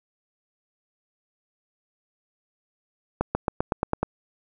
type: accelerating click train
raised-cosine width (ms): 1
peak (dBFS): -8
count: 8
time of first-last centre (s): 3.21-4.03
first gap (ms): 140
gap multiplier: 0.94
effects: none